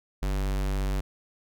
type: tone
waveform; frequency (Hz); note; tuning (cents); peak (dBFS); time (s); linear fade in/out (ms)
square; 48.5; G1; -18; -26; 0.22-1.01; 10
effects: none